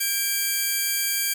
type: tone pair together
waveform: 5% pulse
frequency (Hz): 1609 / 2329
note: G6 / D7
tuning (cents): +45 / -15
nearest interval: tritone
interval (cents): 640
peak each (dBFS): -15 / -15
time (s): 0-1.34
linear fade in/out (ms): 10
effects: none